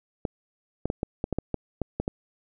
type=clicks; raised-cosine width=2 ms; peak=-13 dBFS; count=11; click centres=0.252 / 0.856 / 0.901 / 1.031 / 1.241 / 1.327 / 1.386 / 1.543 / 1.817 / 2 / 2.079 s; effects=none